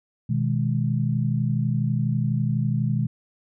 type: chord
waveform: sine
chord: G# minor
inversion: first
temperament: equal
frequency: 123.47 / 155.56 / 207.7 Hz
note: B2 / D#3 / G#3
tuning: 0 / 0 / 0 cents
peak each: -23 / -25 / -27 dBFS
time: 0.29-3.07 s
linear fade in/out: 10 ms
effects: none